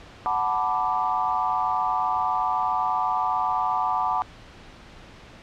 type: chord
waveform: sine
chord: B minor seventh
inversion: second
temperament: equal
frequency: 740 / 880 / 987.8 / 1174.7 Hz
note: F#5 / A5 / B5 / D6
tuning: 0 / 0 / 0 / 0 cents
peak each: -27 dBFS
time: 0.26-4.22 s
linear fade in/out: 0 ms
effects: pink hiss -46 dBFS RMS until 5.42 s + low-pass 4000 Hz 12 dB/octave